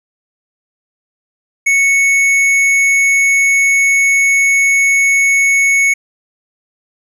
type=tone with hard clipping; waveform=sine; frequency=2212 Hz; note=C#7; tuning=4 cents flat; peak=-10 dBFS; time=1.66-5.94 s; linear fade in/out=10 ms; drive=9 dB; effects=none